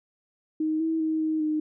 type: tone with pitch steps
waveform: sine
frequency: 312.5 / 322.9 / 316.1 / 314.2 / 307.5 Hz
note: D#4 / E4 / D#4 / D#4 / D#4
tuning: +8 / -36 / +27 / +17 / -20 cents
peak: -23 dBFS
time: 0.6-1.6 s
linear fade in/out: 5 ms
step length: 200 ms
effects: none